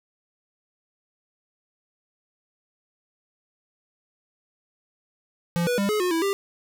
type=tone with pitch steps; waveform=square; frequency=171.5 / 489.3 / 199.7 / 424.2 / 361.1 / 328.6 / 396.1 Hz; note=F3 / B4 / G3 / G#4 / F#4 / E4 / G4; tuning=-31 / -16 / +32 / +37 / -42 / -5 / +18 cents; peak=-22 dBFS; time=5.56-6.33 s; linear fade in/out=0 ms; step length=110 ms; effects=none